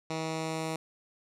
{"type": "tone with low-pass filter sweep", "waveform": "10% pulse", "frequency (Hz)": 160, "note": "D#3", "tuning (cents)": 49, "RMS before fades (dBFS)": -34, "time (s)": [0.1, 0.76], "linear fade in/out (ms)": 2, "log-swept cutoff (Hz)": [6200, 10000], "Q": 1.2, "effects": []}